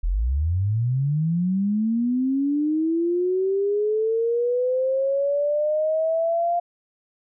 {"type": "linear sweep", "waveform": "sine", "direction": "up", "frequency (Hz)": [37.41, 698.5], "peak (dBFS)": -19, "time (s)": [0.03, 6.6], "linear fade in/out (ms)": 10, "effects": []}